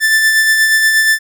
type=tone with tremolo; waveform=45% pulse; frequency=1764 Hz; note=A6; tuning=4 cents sharp; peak=-7 dBFS; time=0-1.19 s; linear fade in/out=50 ms; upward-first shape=sine; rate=8.4 Hz; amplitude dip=35%; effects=none